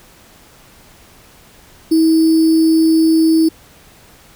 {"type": "tone with sample-and-hold", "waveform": "sine", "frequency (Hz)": 321.7, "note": "E4", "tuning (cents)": -42, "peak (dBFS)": -8, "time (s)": [1.91, 3.49], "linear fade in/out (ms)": 10, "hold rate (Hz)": 4900, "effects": ["pink hiss -45 dBFS RMS until 4.35 s"]}